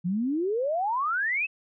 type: exponential sweep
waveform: sine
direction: up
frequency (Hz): 167.4 to 2674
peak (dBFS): -24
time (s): 0.04-1.47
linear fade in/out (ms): 20
effects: none